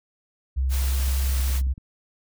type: tone with pitch glide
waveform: sine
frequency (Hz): 65.9 to 65.26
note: C2 to C2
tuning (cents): +13 to -4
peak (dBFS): -20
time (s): 0.56-1.74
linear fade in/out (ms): 20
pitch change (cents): -17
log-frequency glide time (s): 1.23-1.55
type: noise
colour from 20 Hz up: white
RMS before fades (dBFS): -34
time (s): 0.69-1.62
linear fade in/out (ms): 50
type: clicks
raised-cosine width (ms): 5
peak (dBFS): -29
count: 10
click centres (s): 0.998 / 1.08 / 1.242 / 1.294 / 1.398 / 1.5 / 1.556 / 1.613 / 1.669 / 1.779
effects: none